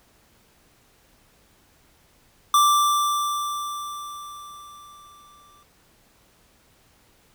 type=tone with exponential decay; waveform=square; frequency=1174.7 Hz; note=D6; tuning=in tune; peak=-14 dBFS; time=2.54-5.63 s; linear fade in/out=2 ms; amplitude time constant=670 ms; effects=pink hiss -59 dBFS RMS until 7.34 s